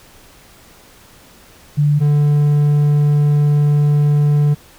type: tone pair in turn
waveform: sine / triangle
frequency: 146.83 / 146.83 Hz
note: D3 / D3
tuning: 0 / 0 cents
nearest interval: unison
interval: 0 cents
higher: neither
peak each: -10 / -8 dBFS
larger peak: second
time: 1.77-2 / 2-4.55 s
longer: second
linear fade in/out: 20 ms
effects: pink hiss -45 dBFS RMS until 4.78 s